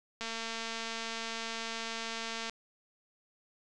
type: click train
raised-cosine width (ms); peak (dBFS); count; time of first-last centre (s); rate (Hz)
0.2; -21; 520; 0.21-2.496; 227
effects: resampled to 24000 Hz